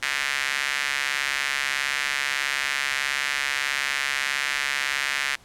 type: tone with high-pass filter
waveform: square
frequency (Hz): 69.2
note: C#2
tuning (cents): -2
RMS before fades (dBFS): -26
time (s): 0.02-5.36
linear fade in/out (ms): 10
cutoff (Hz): 1900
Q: 2.3
effects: pink hiss -53 dBFS RMS until 5.44 s + low-pass 10000 Hz 12 dB/octave

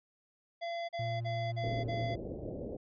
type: tone bursts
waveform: square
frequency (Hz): 681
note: F5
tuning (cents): -44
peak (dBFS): -36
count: 5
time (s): 0.61-2.158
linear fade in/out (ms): 20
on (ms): 280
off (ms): 37
type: tone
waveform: triangle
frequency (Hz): 116.54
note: A#2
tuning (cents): 0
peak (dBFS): -33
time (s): 0.99-2.16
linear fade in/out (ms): 5
type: low-pass noise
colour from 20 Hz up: white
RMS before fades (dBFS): -41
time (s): 1.63-2.77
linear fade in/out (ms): 10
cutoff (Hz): 580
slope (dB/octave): 48
effects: resampled to 11025 Hz

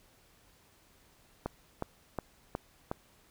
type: click train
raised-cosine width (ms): 1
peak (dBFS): -19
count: 5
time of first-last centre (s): 1.46-2.915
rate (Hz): 2.75
effects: pink hiss -64 dBFS RMS until 3.3 s

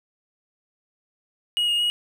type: tone with pitch steps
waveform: triangle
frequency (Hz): 2893 / 2854 / 2895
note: F#7 / F7 / F#7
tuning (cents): -40 / +37 / -38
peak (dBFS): -18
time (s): 1.57-1.9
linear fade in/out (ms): 0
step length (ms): 110
effects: none

